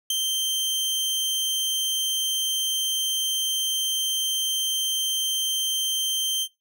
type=tone with ADSR envelope; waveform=sawtooth; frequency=3136 Hz; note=G7; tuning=in tune; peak=-16 dBFS; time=0.1-6.48 s; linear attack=4 ms; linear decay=9 ms; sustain=-4 dB; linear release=58 ms; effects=noise-tail reverb RT60 0.2 s tail -19 dB re dry